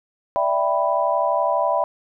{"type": "chord", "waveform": "sine", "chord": "E minor seventh", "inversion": "third", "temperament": "equal", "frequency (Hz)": [587.3, 659.3, 784, 987.8], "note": ["D5", "E5", "G5", "B5"], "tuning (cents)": [0, 0, 0, 0], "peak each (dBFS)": [-23, -22, -25, -22], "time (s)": [0.36, 1.84], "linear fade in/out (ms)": 0, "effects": []}